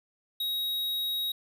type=tone; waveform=square; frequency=3800 Hz; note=A#7; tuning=33 cents sharp; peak=-29 dBFS; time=0.4-1.32 s; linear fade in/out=5 ms; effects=none